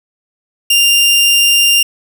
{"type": "tone", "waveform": "sawtooth", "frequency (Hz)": 2794, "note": "F7", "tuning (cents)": 0, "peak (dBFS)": -4, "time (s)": [0.7, 1.83], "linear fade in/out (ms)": 5, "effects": []}